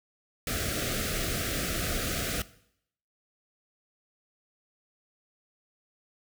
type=band-stop noise; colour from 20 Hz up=pink; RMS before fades=-31 dBFS; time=0.47-2.42 s; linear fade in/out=2 ms; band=730 to 1200 Hz; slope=96 dB/octave; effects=noise-tail reverb RT60 0.7 s tail -18 dB re dry